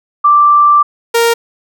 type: tone pair in turn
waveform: sine / sawtooth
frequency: 1174.7 / 465.3 Hz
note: D6 / A#4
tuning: 0 / -3 cents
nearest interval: octave + major third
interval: 1603 cents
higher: first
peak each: -4 dBFS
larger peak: neither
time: 0.24-0.83 / 1.14-1.34 s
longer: first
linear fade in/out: 10 ms
effects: none